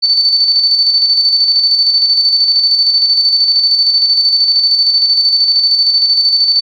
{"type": "tone with tremolo", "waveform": "sine", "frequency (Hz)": 4523, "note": "C#8", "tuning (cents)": 34, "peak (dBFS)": -6, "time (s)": [0.02, 6.61], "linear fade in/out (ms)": 20, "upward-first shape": "square", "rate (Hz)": 13, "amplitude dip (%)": 40, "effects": []}